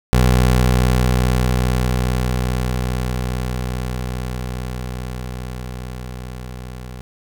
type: tone with level ramp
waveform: 20% pulse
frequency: 62.4 Hz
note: B1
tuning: 19 cents sharp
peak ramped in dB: -6 to -26 dBFS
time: 0.13-7.01 s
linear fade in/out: 0 ms
effects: none